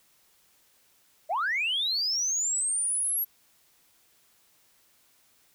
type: linear sweep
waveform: sine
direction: up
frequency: 584 to 11700 Hz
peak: -24 dBFS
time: 1.29-3.25 s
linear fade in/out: 20 ms
effects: tanh soft clip ceiling -21 dBFS + white hiss -64 dBFS RMS until 5.54 s